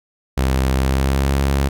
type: tone with pitch glide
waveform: sawtooth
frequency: 65.8 to 68.67 Hz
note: C2 to C#2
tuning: +10 to -16 cents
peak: -11 dBFS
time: 0.37-1.69 s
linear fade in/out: 10 ms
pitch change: +74 cents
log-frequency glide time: 0.77-1.33 s
effects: none